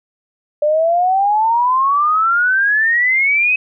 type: exponential sweep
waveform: sine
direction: up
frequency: 587.3 to 2561 Hz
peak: -11 dBFS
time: 0.62-3.56 s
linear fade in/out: 5 ms
effects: none